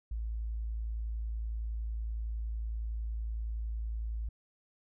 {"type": "tone", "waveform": "sine", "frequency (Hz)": 55.4, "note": "A1", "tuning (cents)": 13, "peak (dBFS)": -33, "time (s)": [0.11, 4.29], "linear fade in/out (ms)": 5, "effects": []}